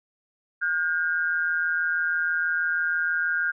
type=tone pair together; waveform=sine; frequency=1433.8 / 1600 Hz; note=F6 / G6; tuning=+45 / +35 cents; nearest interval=major second; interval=190 cents; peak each=-25 dBFS; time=0.61-3.52 s; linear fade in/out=20 ms; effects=none